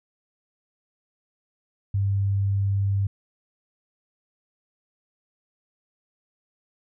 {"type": "tone", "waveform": "sine", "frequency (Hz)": 99, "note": "G2", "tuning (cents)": 18, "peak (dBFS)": -20, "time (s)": [1.94, 3.07], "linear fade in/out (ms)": 5, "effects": []}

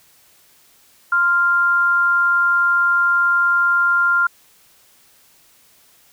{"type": "tone pair together", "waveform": "sine", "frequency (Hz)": [1046.5, 1395.5], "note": ["C6", "F6"], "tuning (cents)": [0, -2], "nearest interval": "perfect fourth", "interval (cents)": 498, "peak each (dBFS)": [-24, -13], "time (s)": [1.12, 4.27], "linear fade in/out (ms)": 5, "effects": ["white hiss -53 dBFS RMS until 6.12 s"]}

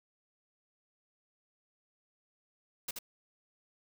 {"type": "noise with echo", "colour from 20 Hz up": "white", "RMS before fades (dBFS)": -37, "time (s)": [2.88, 2.91], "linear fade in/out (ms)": 5, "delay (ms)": 79, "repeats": 1, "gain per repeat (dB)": -4, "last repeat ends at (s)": 2.989, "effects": []}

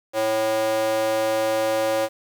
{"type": "tone with high-pass filter", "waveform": "square", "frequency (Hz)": 110, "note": "A2", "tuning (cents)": 0, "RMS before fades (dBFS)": -22, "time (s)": [0.13, 2.09], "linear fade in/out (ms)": 50, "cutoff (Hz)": 520, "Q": 3.4, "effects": ["8-bit"]}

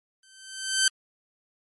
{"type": "tone with exponential growth", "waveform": "10% pulse", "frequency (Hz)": 1546, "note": "G6", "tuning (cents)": -24, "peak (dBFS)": -8, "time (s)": [0.23, 0.88], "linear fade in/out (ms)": 2, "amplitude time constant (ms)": 140, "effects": ["MP3 48 kbps"]}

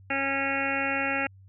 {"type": "harmonic tone", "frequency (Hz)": 274, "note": "C#4", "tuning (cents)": -20, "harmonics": [1, 2, 3, 5, 6, 7, 8, 9, 10], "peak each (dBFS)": [-34, -34, -34, -34, -34, -34, -34, -34, -34], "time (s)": [0.1, 1.27], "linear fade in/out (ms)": 5, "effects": ["added 96 Hz sine -49 dBFS peak until 1.48 s"]}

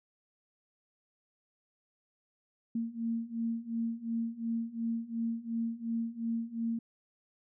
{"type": "beating tone pair", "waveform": "sine", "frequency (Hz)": [228.1, 230.9], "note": ["A#3", "A#3"], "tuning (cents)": [-37, -16], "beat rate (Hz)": 2.8, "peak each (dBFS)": [-36, -34], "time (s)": [2.75, 6.79], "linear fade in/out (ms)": 5, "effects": []}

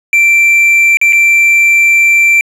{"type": "tone with dropouts", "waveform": "triangle", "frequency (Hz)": 2349, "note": "D7", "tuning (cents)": 0, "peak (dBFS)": -3, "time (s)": [0.13, 2.41], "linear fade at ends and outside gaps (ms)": 1, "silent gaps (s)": [[0.971, 1.014], [1.125, 1.13]], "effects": ["resampled to 32000 Hz", "7-bit"]}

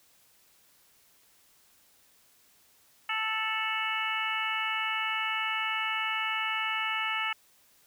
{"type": "harmonic tone with a mistuned harmonic", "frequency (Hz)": 440, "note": "A4", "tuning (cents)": 0, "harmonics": [2, 3, 4, 5, 6, 7], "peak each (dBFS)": [-37, -34, -36, -34, -36, -36], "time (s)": [3.09, 7.33], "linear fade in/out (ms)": 5, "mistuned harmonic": 7, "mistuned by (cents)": -83, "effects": ["white hiss -63 dBFS RMS until 7.86 s"]}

